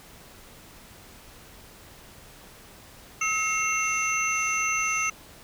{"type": "tone cluster", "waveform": "sine", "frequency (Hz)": [1286, 2159, 2723, 6170], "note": ["E6", "C#7", "F7", "G8"], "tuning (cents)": [-43, -46, -44, -28], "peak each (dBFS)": -28, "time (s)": [3.21, 5.1], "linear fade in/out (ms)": 5, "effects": ["tanh soft clip ceiling -17 dBFS", "pink hiss -49 dBFS RMS until 5.43 s"]}